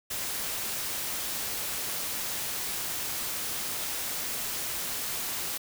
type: noise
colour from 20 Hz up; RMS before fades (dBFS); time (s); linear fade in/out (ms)
white; -33; 0.1-5.58; 10
effects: none